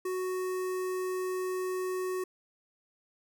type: tone with notch filter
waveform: square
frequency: 370 Hz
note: F#4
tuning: in tune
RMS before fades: -33 dBFS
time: 0.05-2.24 s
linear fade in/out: 5 ms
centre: 3600 Hz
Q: 0.83
effects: none